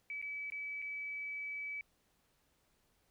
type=tone with dropouts; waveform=sine; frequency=2293 Hz; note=D7; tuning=42 cents flat; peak=-39 dBFS; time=0.1-1.81 s; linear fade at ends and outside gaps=1 ms; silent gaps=0.216-0.225 / 0.501-0.521 / 0.819-0.823 s; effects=pink hiss -75 dBFS RMS until 3.1 s